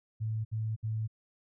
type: tone bursts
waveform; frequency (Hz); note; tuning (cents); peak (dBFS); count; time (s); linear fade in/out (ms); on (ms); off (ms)
sine; 110; A2; 0; -30; 3; 0.2-1.078; 20; 250; 64
effects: none